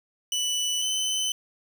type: tone pair in turn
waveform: 25% pulse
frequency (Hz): 2973 / 3035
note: F#7 / F#7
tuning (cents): +8 / +43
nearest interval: unison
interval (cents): 35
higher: second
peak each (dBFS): -21 / -21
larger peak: neither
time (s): 0.32-0.82 / 0.82-1.32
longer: neither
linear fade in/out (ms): 2
effects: 8-bit